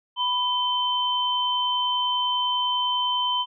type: tone pair together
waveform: sine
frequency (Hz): 990 / 3085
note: B5 / G7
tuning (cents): +4 / -28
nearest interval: octave + minor sixth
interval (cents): 1968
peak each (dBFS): -24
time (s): 0.16-3.46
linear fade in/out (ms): 50
effects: none